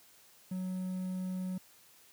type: tone with quantisation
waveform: triangle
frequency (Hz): 185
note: F#3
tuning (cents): 0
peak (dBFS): -32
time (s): 0.51-1.58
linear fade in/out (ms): 5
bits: 10
effects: white hiss -61 dBFS RMS until 2.12 s + high-pass 60 Hz 12 dB/octave